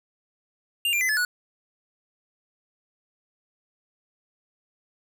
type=tone with pitch steps; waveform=square; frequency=2800 / 2382 / 2026 / 1723.6 / 1466.2 Hz; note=F7 / D7 / B6 / A6 / F#6; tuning=+4 / +24 / +44 / -36 / -16 cents; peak=-22 dBFS; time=0.85-1.25 s; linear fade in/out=2 ms; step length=80 ms; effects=none